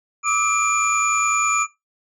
sine tone cluster, 1174 / 1284 / 2387 / 6890 Hz, D6 / E6 / D7 / A8, -1 / -46 / +28 / -37 cents, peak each -22 dBFS, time 0.23-1.67 s, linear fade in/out 50 ms, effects noise-tail reverb RT60 0.2 s tail -18 dB re dry + tanh soft clip ceiling -9 dBFS

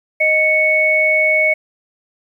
sine tone pair together, 621.6 / 2215 Hz, D#5 / C#7, -2 / -2 cents, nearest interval octave + minor seventh, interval 2200 cents, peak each -17 / -12 dBFS, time 0.2-1.54 s, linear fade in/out 10 ms, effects 8-bit

